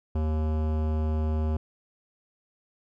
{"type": "tone with hard clipping", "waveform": "sine", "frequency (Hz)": 77.78, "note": "D#2", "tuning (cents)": 0, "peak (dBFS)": -26, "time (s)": [0.15, 1.57], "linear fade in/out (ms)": 5, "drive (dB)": 18, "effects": []}